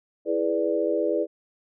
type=chord; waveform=sine; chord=E dominant seventh; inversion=none; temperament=equal with one note detuned; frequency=329.6 / 418.2 / 493.9 / 587.3 Hz; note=E4 / G#4 / B4 / D5; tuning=0 / +12 / 0 / 0 cents; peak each=-27 dBFS; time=0.25-1.27 s; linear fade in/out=50 ms; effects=none